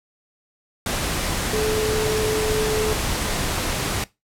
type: tone in noise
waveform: sine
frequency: 431.7 Hz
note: A4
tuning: 33 cents flat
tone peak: -21 dBFS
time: 1.53-2.93 s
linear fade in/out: 2 ms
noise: pink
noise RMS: -24 dBFS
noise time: 0.86-4.04 s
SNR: 0 dB
effects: noise-tail reverb RT60 0.2 s tail -19 dB re dry + low-pass 12000 Hz 12 dB/octave